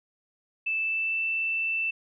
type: tone with pitch glide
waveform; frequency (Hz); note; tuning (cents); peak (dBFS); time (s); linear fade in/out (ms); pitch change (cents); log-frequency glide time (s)
sine; 2637 to 2661; E7 to E7; 0 to +16; -25; 0.66-1.91; 10; +16; 0.78-1.24
effects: none